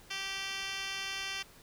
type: tone with band-pass filter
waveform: 10% pulse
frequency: 389.6 Hz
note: G4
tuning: 11 cents flat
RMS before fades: -38 dBFS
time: 0.1-1.43 s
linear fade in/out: 10 ms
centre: 3700 Hz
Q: 3.5
effects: pink hiss -57 dBFS RMS until 1.62 s